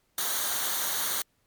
white noise with comb filter, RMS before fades -29 dBFS, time 0.18-1.22 s, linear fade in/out 2 ms, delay 0.39 ms, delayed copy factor -0.65, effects pink hiss -71 dBFS RMS until 1.46 s + MP3 96 kbps

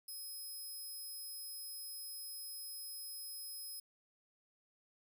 5% pulse tone, 5100 Hz, D#8, 42 cents sharp, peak -39 dBFS, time 0.08-3.8 s, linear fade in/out 5 ms, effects 13-bit

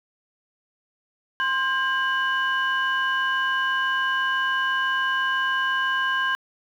sine tone cluster, 1048 / 1602 / 2964 Hz, C6 / G6 / F#7, +2 / +37 / +2 cents, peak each -25 / -22 / -30 dBFS, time 1.4-6.35 s, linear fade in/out 0 ms, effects tanh soft clip ceiling -13 dBFS + 9-bit

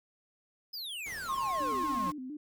square exponential sweep, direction down, 5160 to 166.5 Hz, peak -38 dBFS, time 0.73-2.11 s, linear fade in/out 10 ms
pink noise, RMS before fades -49 dBFS, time 1.06-2.12 s, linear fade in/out 2 ms
sine tone, 1071 Hz, C6, 40 cents sharp, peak -30 dBFS, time 1.28-2.12 s, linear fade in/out 20 ms
sine tone with vibrato, 277.2 Hz, C#4, in tune, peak -38 dBFS, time 1.6-2.37 s, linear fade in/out 5 ms, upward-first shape square, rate 4.3 Hz, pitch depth 130 cents each way
effects none

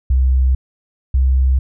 sine tone pair in turn, 64.7 / 65.3 Hz, C2 / C2, -19 / -3 cents, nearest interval unison, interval 16 cents, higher second, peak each -10 dBFS, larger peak neither, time 0.1-0.55 / 1.14-1.59 s, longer neither, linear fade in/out 5 ms, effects none

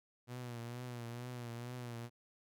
sawtooth tone with vibrato, 120.9 Hz, B2, 36 cents flat, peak -39 dBFS, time 0.27-2.1 s, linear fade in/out 50 ms, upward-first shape triangle, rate 2.2 Hz, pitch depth 67 cents each way, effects none

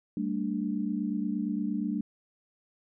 sine chord, G suspended second, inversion none, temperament equal with one note detuned, 196 / 224.4 / 293.7 Hz, G3 / A3 / D4, 0 / +34 / 0 cents, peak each -32 / -32 / -33 dBFS, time 0.17-2.01 s, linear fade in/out 2 ms, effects none

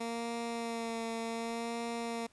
15% pulse tone with vibrato, 230.7 Hz, A#3, 18 cents flat, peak -29 dBFS, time 0-2.27 s, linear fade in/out 10 ms, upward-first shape sine, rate 0.67 Hz, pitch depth 21 cents each way, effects pink hiss -67 dBFS RMS until 2.32 s + resampled to 24000 Hz

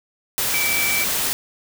sine tone in noise, 2314 Hz, D7, 26 cents flat, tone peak -21 dBFS, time 0.54-1.04 s, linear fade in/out 0 ms, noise white, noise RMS -22 dBFS, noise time 0.38-1.33 s, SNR -2 dB, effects none

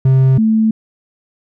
triangle / sine tone pair in turn, 132.1 / 220.2 Hz, C3 / A3, +17 / +2 cents, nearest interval major sixth, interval 885 cents, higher second, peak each -5 / -9 dBFS, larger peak first, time 0.05-0.38 / 0.38-0.71 s, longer neither, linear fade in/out 5 ms, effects none

